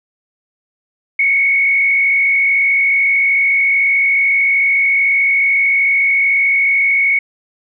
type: tone with frequency modulation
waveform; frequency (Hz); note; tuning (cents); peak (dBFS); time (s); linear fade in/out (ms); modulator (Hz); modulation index
sine; 2212; C#7; -4; -10; 1.19-7.19; 5; 53.6; 0.8
effects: none